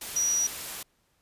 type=tone in noise; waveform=sine; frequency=5810 Hz; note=F#8; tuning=32 cents flat; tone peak=-23 dBFS; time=0.16-0.47 s; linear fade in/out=5 ms; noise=white; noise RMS=-37 dBFS; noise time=0.01-0.83 s; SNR=+11 dB; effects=pink hiss -70 dBFS RMS until 1.21 s + resampled to 32000 Hz